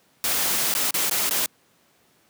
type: noise with dropouts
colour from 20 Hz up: white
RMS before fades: -23 dBFS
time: 0.24-1.46 s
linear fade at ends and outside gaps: 1 ms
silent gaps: 0.74-0.75 / 0.908-0.941 / 1.097-1.111 / 1.294-1.309 s
effects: pink hiss -61 dBFS RMS until 2.29 s + high-pass 150 Hz 12 dB/octave

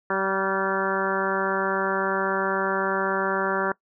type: harmonic tone with a mistuned harmonic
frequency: 192.5 Hz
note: G3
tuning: 31 cents flat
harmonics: 1 / 2 / 3 / 4 / 5 / 6 / 7 / 8 / 9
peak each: -33 / -28 / -30 / -33 / -30 / -31 / -29 / -32 / -32 dBFS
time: 0.1-3.72 s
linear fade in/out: 2 ms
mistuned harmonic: 7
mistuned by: +46 cents
effects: noise-tail reverb RT60 0.1 s tail -22 dB re dry

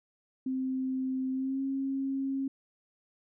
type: tone with pitch glide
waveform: sine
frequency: 261 to 270 Hz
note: C4 to C#4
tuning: -4 to -45 cents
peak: -29 dBFS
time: 0.46-2.48 s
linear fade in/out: 5 ms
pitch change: +59 cents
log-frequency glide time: 1.32-1.61 s
effects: none

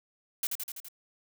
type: noise with echo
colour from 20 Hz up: blue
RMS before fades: -30 dBFS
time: 0.43-0.47 s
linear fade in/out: 2 ms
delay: 83 ms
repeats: 5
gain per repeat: -3 dB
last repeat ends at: 0.885 s
effects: none

